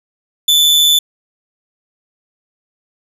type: tone with amplitude modulation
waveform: 40% pulse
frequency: 3500 Hz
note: A7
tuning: 10 cents flat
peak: -5 dBFS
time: 0.48-0.99 s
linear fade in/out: 5 ms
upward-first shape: sine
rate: 154 Hz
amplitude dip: 40%
effects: none